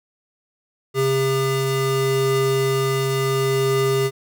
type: tone pair together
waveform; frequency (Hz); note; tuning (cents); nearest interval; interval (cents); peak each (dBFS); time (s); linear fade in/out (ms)
square; 134.5 / 402.8; C3 / G4; +48 / +47; octave + perfect fifth; 1899; -23 / -20; 0.94-4.11; 50
effects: none